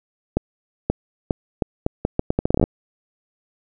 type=accelerating click train; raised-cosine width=2 ms; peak=-4 dBFS; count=17; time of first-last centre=0.37-2.639 s; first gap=530 ms; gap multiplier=0.77; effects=none